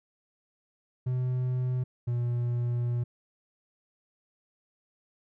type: tone pair in turn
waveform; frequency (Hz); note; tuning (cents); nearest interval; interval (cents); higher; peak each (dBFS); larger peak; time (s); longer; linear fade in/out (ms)
triangle; 126.6 / 120.49; B2 / B2; +43 / -42; minor second; 85; first; -24 / -24; neither; 1.06-1.84 / 2.07-3.04; second; 10
effects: none